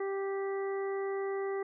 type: harmonic tone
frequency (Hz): 392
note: G4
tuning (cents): 0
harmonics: 1 / 2 / 3 / 4 / 5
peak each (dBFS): -32 / -43 / -45 / -53 / -46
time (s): 0-1.63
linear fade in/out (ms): 5
effects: none